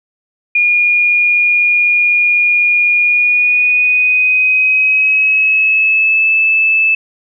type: tone with pitch glide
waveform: sine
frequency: 2432 to 2622 Hz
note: D#7 to E7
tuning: -40 to -10 cents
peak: -8 dBFS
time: 0.55-6.95 s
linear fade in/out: 5 ms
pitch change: +130 cents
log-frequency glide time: 3.01-6.3 s
effects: none